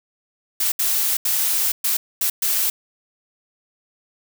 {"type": "noise bursts at uneven times", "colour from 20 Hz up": "blue", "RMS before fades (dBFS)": -20, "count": 6, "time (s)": [[0.6, 0.72], [0.79, 1.17], [1.25, 1.72], [1.84, 1.97], [2.21, 2.3], [2.42, 2.7]], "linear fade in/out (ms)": 5, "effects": []}